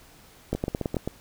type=two click trains; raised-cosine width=2 ms; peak=-14 / -12 dBFS; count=5 / 5; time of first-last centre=0.55-1.076 / 0.53-0.968 s; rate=7.61 / 9.14 Hz; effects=pink hiss -53 dBFS RMS until 1.2 s